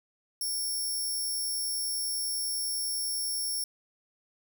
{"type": "tone", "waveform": "15% pulse", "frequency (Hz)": 5470, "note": "F8", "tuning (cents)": -37, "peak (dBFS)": -24, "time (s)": [0.41, 3.64], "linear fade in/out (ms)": 2, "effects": []}